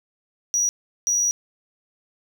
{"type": "tone bursts at uneven times", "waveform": "triangle", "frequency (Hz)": 5800, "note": "F#8", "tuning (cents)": -35, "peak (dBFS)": -17, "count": 2, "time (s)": [[0.54, 0.69], [1.07, 1.31]], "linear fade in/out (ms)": 0, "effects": []}